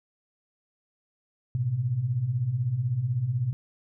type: beating tone pair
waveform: sine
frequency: 110 / 126 Hz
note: A2 / B2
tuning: 0 / +35 cents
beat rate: 16 Hz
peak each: -31 / -25 dBFS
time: 1.55-3.53 s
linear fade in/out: 0 ms
effects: none